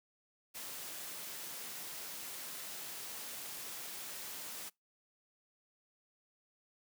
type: noise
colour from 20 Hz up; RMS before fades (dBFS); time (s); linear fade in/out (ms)
white; -45; 0.54-4.7; 20
effects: noise-tail reverb RT60 0.2 s tail -26 dB re dry + high-pass 150 Hz 12 dB/octave